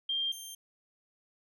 sine / 15% pulse tone pair in turn, 3188 / 3168 Hz, G7 / G7, +28 / +18 cents, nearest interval unison, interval 10 cents, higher first, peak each -29 / -35 dBFS, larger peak first, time 0.09-0.32 / 0.32-0.55 s, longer neither, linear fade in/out 5 ms, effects none

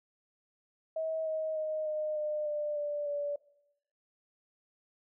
sine tone with pitch steps, 640 / 630.8 / 621.8 / 612.9 / 604.1 / 595.4 / 586.9 / 578.5 Hz, D#5 / D#5 / D#5 / D#5 / D5 / D5 / D5 / D5, +49 / +24 / -1 / -26 / +49 / +24 / -1 / -26 cents, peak -31 dBFS, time 0.96-3.36 s, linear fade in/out 5 ms, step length 300 ms, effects noise-tail reverb RT60 0.8 s tail -20 dB re dry

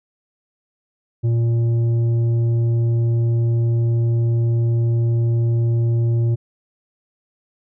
sine tone with tanh clipping, 116.54 Hz, A#2, in tune, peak -16 dBFS, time 1.23-6.36 s, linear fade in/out 20 ms, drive 7 dB, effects none

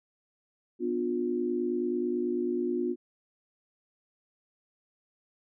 sine chord, B diminished, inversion none, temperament just, 246.9 / 296.3 / 355.6 Hz, B3 / D4 / F4, 0 / +15 / +31 cents, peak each -32 / -35 / -29 dBFS, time 0.79-2.96 s, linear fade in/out 50 ms, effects none

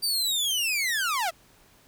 sawtooth linear sweep, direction down, 4718 to 622.3 Hz, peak -21 dBFS, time 0.02-1.31 s, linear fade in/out 20 ms, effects pink hiss -58 dBFS RMS until 1.87 s

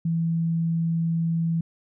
sine tone, 165.5 Hz, E3, 7 cents sharp, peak -21 dBFS, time 0.05-1.61 s, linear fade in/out 5 ms, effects none

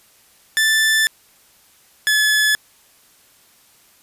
sawtooth tone pair in turn, 1760 / 1717.8 Hz, A6 / A6, 0 / -42 cents, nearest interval unison, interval 42 cents, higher first, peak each -10 / -10 dBFS, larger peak neither, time 0.57-1.07 / 2.07-2.55 s, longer first, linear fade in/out 0 ms, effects white hiss -53 dBFS RMS until 4.02 s + resampled to 32000 Hz

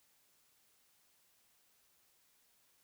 silence, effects white hiss -72 dBFS RMS until 2.83 s

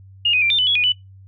sine tone with pitch steps, 2843 / 2498 / 2364 / 3591 / 3002 / 3358 / 2462 / 2980 Hz, F7 / D#7 / D7 / A7 / F#7 / G#7 / D#7 / F#7, +30 / +6 / +11 / +35 / +24 / +18 / -19 / +12 cents, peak -14 dBFS, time 0.25-0.922 s, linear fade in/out 5 ms, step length 84 ms, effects noise-tail reverb RT60 0.2 s tail -23 dB re dry + added 96 Hz sine -41 dBFS peak until 1.27 s

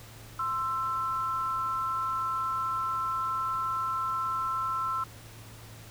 sine tone pair together, 1046.5 / 1330.4 Hz, C6 / E6, 0 / +16 cents, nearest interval major third, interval 416 cents, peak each -33 / -29 dBFS, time 0.39-5.04 s, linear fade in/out 5 ms, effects added 111 Hz sine -48 dBFS peak until 5.9 s + pink hiss -50 dBFS RMS until 5.9 s

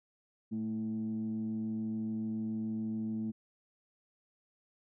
sine tone with frequency modulation, 220 Hz, A3, in tune, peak -32 dBFS, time 0.51-3.32 s, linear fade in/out 20 ms, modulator 107 Hz, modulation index 0.48, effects tanh soft clip ceiling -28 dBFS

